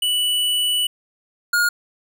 square tone pair in turn, 2960 / 1429.6 Hz, F#7 / F6, 0 / +40 cents, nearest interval octave + minor second, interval 1260 cents, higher first, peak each -18 / -16 dBFS, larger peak second, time 0.02-0.87 / 1.53-1.69 s, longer first, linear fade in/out 5 ms, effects none

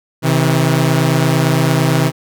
sawtooth tone pair together, 131.7 / 160.52 Hz, C3 / E3, +12 / -46 cents, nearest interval minor third, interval 342 cents, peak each -10 dBFS, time 0.22-2.12 s, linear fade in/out 50 ms, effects none

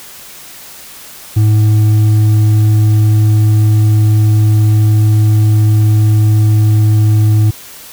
sine tone with hard clipping, 107.1 Hz, A2, 46 cents flat, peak -7 dBFS, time 1.36-7.51 s, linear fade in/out 10 ms, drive 4 dB, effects white hiss -33 dBFS RMS until 7.92 s

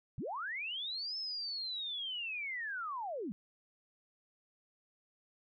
sine linear two-way sweep, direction up then down, 89.1 to 5290 to 175.4 Hz, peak -37 dBFS, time 0.18-3.32 s, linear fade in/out 0 ms, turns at 1.17 s, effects none

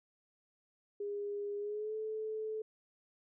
sine tone with pitch glide, 408.2 to 435 Hz, G#4 to A4, -30 to -20 cents, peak -36 dBFS, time 1-2.62 s, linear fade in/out 5 ms, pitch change +110 cents, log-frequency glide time 1.58-1.95 s, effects none

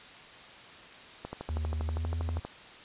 click train, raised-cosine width 1 ms, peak -23 dBFS, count 16, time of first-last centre 1.25-2.45 s, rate 12.5 Hz
triangle tone with pitch glide, 77.78 to 82.07 Hz, D#2 to E2, 0 to -7 cents, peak -28 dBFS, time 1.49-2.4 s, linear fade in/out 10 ms, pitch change +93 cents, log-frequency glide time 1.87-2.08 s
effects white hiss -49 dBFS RMS until 2.84 s + resampled to 8000 Hz

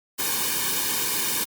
white noise with comb filter, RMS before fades -25 dBFS, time 0.18-1.45 s, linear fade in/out 20 ms, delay 1.5 ms, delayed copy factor -0.85, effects Opus 48 kbps

